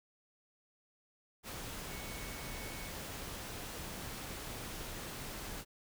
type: tone in noise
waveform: sine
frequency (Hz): 2217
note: C#7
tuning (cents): 0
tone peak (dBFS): -52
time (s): 1.86-2.93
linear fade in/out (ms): 50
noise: pink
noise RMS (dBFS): -44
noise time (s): 1.43-5.65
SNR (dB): -11
effects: none